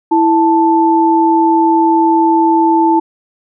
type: tone pair together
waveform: sine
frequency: 329.3 / 880 Hz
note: E4 / A5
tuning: -2 / 0 cents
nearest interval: octave + perfect fourth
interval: 1702 cents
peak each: -10 dBFS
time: 0.11-3 s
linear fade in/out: 10 ms
effects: none